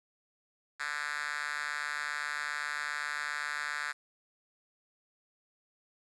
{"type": "tone with high-pass filter", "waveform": "5% pulse", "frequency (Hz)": 147.5, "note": "D3", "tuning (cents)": 8, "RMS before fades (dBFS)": -36, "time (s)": [0.79, 3.93], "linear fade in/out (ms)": 20, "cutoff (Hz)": 1600, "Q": 2.8, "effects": ["resampled to 22050 Hz", "9-bit"]}